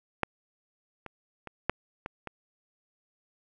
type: clicks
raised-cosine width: 0.5 ms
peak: -10 / -25 / -25 / -9 / -20 / -22 dBFS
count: 6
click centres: 0.233 / 1.063 / 1.473 / 1.696 / 2.061 / 2.273 s
effects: none